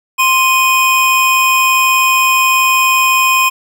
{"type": "tone pair together", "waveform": "square", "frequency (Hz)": [1046.5, 2488], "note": ["C6", "D#7"], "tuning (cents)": [0, -1], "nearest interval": "octave + minor third", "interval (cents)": 1499, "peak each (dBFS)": -12, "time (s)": [0.18, 3.5], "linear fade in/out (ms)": 20, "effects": []}